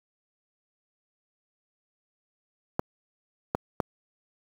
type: clicks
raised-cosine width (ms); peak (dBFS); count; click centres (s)
1; -10; 3; 2.794 / 3.549 / 3.802
effects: high-pass 80 Hz 12 dB/octave + 7-bit